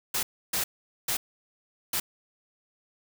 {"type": "noise bursts at uneven times", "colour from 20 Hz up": "white", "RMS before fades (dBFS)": -28, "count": 4, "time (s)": [[0.14, 0.23], [0.53, 0.64], [1.08, 1.17], [1.93, 2]], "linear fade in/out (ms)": 5, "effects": []}